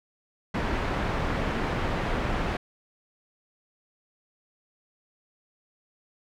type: low-pass noise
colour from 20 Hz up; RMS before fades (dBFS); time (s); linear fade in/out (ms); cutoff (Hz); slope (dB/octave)
pink; -28; 0.54-2.57; 5; 2100; 12
effects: none

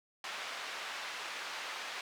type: band-pass noise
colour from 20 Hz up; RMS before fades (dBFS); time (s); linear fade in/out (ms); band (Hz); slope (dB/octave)
pink; -42; 0.24-2.01; 2; 970 to 4200; 12
effects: none

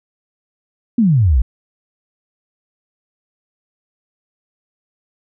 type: exponential sweep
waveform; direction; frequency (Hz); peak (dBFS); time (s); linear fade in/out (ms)
sine; down; 250 to 53.6; -9; 0.98-1.42; 5
effects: none

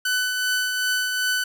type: tone with tremolo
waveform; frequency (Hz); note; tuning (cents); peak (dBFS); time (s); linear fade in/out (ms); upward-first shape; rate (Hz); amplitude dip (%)
sawtooth; 1500; F#6; +23; -16; 0.05-1.44; 5; triangle; 2.6; 40
effects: none

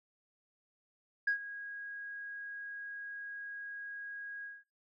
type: tone with ADSR envelope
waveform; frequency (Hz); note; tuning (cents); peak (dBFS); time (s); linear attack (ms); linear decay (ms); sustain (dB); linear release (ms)
sine; 1644; G#6; -18; -25; 1.27-4.64; 7; 100; -16; 200
effects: noise-tail reverb RT60 0.3 s tail -25 dB re dry + tanh soft clip ceiling -23 dBFS

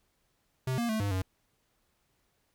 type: tone with pitch steps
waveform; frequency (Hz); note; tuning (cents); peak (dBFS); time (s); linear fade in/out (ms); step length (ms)
square; 129.6 / 235.5 / 218.5 / 100.9 / 93.7; C3 / A#3 / A3 / G#2 / F#2; -16 / +18 / -12 / -49 / +22; -29; 0.67-1.22; 5; 110
effects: pink hiss -74 dBFS RMS until 2.54 s

